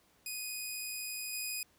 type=tone with level steps; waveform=10% pulse; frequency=2489 Hz; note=D#7; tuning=in tune; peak=-29 / -27 dBFS; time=0.26-1.63 s; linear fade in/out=2 ms; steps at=1.33 s; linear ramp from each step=2 ms; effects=pink hiss -68 dBFS RMS until 1.78 s + high-pass 60 Hz 12 dB/octave